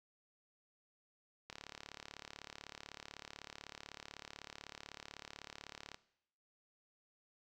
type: click train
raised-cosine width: 0.2 ms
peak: -29 dBFS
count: 161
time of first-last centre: 1.5-5.944 s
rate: 36 Hz
effects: noise-tail reverb RT60 0.8 s tail -19 dB re dry